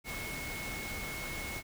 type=tone in noise; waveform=sine; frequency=2184 Hz; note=C#7; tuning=26 cents flat; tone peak=-41 dBFS; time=0.04-1.63 s; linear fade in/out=50 ms; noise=pink; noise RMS=-41 dBFS; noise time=0.04-1.63 s; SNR=-3 dB; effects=none